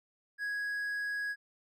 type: tone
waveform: triangle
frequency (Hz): 1661.2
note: G#6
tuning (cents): 0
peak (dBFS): -31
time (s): 0.38-1.36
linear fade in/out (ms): 50
effects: none

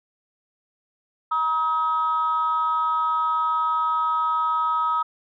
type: tone pair together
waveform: sine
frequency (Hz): 953 / 1272.1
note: A#5 / D#6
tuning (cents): +38 / +38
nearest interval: perfect fourth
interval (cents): 500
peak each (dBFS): -24 / -20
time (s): 1.31-5.03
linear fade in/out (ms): 10
effects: tanh soft clip ceiling -14 dBFS

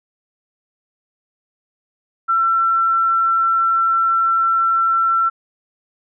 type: tone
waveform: sine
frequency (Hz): 1347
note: E6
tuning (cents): +37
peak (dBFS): -13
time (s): 2.28-5.3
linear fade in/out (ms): 20
effects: none

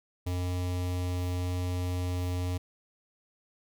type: tone with notch filter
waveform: square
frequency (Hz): 89.9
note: F#2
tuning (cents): -49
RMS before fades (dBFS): -31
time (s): 0.26-2.58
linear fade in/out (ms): 10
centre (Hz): 1500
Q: 1.7
effects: none

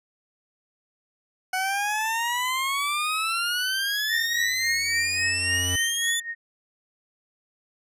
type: exponential sweep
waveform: 20% pulse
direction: up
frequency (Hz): 740 to 3514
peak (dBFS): -19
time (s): 1.53-6.2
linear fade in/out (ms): 5
type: tone with exponential growth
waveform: square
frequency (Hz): 90.1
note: F#2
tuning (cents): -45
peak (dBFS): -27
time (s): 4.01-5.76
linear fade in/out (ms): 5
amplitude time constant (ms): 380
type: tone with tremolo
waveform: sine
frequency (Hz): 1855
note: A#6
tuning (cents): -9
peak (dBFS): -22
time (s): 4.08-6.35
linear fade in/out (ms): 50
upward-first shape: triangle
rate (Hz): 3.6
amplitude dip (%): 90
effects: resampled to 32000 Hz

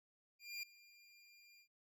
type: tone with ADSR envelope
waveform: 25% pulse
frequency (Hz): 2398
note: D7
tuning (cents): +36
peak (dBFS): -38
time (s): 0.39-1.68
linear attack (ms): 240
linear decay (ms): 4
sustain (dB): -21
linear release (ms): 84
effects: none

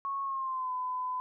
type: tone with pitch glide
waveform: sine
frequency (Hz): 1100 to 1008.7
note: C#6 to B5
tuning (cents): -14 to +36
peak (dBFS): -31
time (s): 0.05-1.2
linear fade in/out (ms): 0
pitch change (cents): -150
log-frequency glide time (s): 0.23-0.72
effects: none

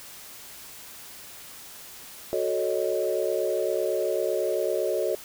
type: chord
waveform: sine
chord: D# half-diminished seventh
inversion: first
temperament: equal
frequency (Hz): 370 / 440 / 554.4 / 622.3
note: F#4 / A4 / C#5 / D#5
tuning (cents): 0 / 0 / 0 / 0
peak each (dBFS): -29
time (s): 2.33-5.15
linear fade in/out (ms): 0
effects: white hiss -44 dBFS RMS until 5.24 s

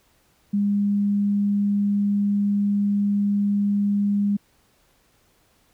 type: tone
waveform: sine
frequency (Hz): 202.9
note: G#3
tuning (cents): -40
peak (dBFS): -18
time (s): 0.53-4.37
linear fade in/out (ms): 10
effects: pink hiss -62 dBFS RMS until 5.73 s

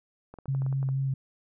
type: clicks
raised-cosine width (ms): 1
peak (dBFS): -30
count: 9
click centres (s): 0.34 / 0.387 / 0.457 / 0.549 / 0.62 / 0.664 / 0.727 / 0.829 / 0.889
type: tone with vibrato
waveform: sine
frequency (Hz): 134.6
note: C3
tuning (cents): +49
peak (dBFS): -25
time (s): 0.48-1.14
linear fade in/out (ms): 5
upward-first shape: sine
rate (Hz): 4.2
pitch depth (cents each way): 16
effects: none

